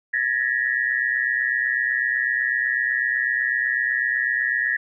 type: tone cluster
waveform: sine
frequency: 1684 / 1812 / 1912 Hz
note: G#6 / A#6 / A#6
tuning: +24 / -50 / +43 cents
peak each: -24 dBFS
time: 0.13-4.77 s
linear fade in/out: 10 ms
effects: none